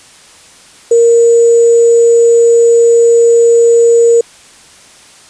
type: tone with sample-and-hold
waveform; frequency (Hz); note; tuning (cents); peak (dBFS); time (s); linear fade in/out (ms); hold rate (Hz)
sine; 466.2; A#4; 0; -3; 0.91-4.21; 5; 7350
effects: white hiss -39 dBFS RMS until 5.29 s + resampled to 22050 Hz